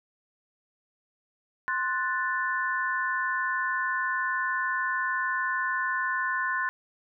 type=chord; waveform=sine; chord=F# diminished; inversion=second; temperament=equal; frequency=1046.5 / 1480 / 1760 Hz; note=C6 / F#6 / A6; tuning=0 / 0 / 0 cents; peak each=-30 dBFS; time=1.68-6.69 s; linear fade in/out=0 ms; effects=none